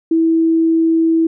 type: tone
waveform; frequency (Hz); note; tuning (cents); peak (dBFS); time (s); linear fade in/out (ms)
sine; 326.6; E4; -16; -10; 0.11-1.27; 5
effects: none